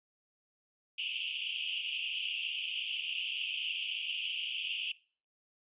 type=band-pass noise; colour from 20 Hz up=pink; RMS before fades=-37 dBFS; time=0.98-4.92 s; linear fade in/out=5 ms; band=2600 to 3200 Hz; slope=96 dB/octave; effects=noise-tail reverb RT60 0.4 s tail -21 dB re dry + resampled to 8000 Hz